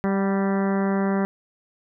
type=harmonic tone with a mistuned harmonic; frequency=196 Hz; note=G3; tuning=in tune; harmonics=1 / 2 / 3 / 4 / 5 / 6 / 7 / 8 / 9 / 10; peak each=-21 / -27 / -31 / -33 / -35 / -37 / -38 / -39 / -40 / -41 dBFS; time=0.04-1.25 s; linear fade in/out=0 ms; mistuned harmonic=4; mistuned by=-28 cents; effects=none